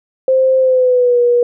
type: tone with pitch glide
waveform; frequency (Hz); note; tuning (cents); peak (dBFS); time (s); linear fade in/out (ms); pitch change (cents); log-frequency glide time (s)
sine; 523.3 to 482.6; C5 to B4; 0 to -40; -8; 0.28-1.43; 2; -140; 0.59-1.2
effects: none